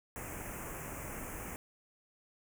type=band-stop noise; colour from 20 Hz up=pink; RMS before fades=-43 dBFS; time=0.16-1.56 s; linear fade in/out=0 ms; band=2600 to 6400 Hz; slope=48 dB/octave; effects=none